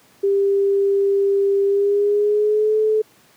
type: tone with pitch glide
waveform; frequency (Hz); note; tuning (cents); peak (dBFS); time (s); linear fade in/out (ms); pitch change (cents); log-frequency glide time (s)
sine; 396.7 to 432.6; G4 to A4; +21 to -29; -14; 0.23-3.02; 10; +150; 1.65-2.78
effects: pink hiss -53 dBFS RMS until 3.36 s + high-pass 150 Hz 12 dB/octave